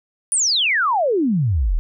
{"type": "exponential sweep", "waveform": "sine", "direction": "down", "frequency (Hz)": [9870, 34.06], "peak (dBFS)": -15, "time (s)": [0.32, 1.79], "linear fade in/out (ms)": 0, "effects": []}